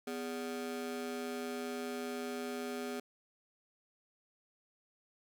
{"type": "ring-modulated tone", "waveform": "35% pulse", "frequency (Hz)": 329.6, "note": "E4", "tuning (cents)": 0, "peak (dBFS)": -33, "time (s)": [0.07, 3], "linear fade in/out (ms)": 5, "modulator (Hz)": 81.1, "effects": []}